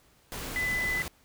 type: tone in noise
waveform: sine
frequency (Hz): 2004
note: B6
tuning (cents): +25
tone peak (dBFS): -27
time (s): 0.56-1.02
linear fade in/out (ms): 0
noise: pink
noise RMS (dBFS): -37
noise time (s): 0.32-1.08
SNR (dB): +7
effects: pink hiss -63 dBFS RMS until 1.24 s